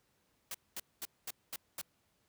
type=noise bursts; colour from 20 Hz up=white; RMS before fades=-41 dBFS; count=6; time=0.51-1.814 s; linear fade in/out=2 ms; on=34 ms; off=220 ms; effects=pink hiss -75 dBFS RMS until 2.28 s + high-pass 60 Hz 12 dB/octave